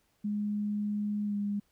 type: tone with pitch glide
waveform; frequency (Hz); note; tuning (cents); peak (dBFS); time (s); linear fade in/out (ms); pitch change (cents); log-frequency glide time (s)
sine; 207.7 to 203.9; G#3 to G#3; 0 to -32; -29; 0.24-1.6; 10; -32; 1.25-1.35
effects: pink hiss -72 dBFS RMS until 1.71 s